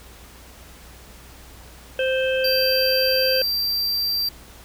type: harmonic tone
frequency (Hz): 522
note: C5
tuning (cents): -4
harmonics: 1 / 3 / 5 / 6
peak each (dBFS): -20 / -28 / -28 / -31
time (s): 1.99-3.42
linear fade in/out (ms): 2
type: tone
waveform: square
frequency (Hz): 4704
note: D8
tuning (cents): +2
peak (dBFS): -21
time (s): 2.44-4.29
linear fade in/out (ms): 5
effects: added 60 Hz sine -46 dBFS peak until 4.64 s + pink hiss -46 dBFS RMS until 4.64 s